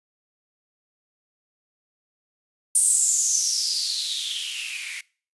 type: noise with band-pass filter sweep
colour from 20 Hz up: violet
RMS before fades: -24 dBFS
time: 2.75-5.01 s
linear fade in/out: 5 ms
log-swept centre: 9100 to 2100 Hz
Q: 7.6
effects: noise-tail reverb RT60 0.4 s tail -23 dB re dry + resampled to 24000 Hz